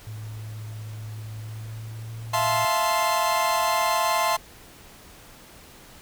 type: tone with pitch glide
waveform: sine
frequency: 108.3 to 113.55 Hz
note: A2 to A#2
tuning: -27 to -45 cents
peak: -33 dBFS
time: 0.07-2.65 s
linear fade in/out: 0 ms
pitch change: +82 cents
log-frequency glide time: 1.24-2.42 s
type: chord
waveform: 40% pulse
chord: F major seventh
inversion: third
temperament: equal with one note detuned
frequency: 659.3 / 698.5 / 871.9 / 1046.5 Hz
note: E5 / F5 / A5 / C6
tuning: 0 / 0 / -16 / 0 cents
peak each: -27 / -28 / -26 / -23 dBFS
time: 2.33-4.37 s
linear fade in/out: 10 ms
effects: pink hiss -48 dBFS RMS until 6.01 s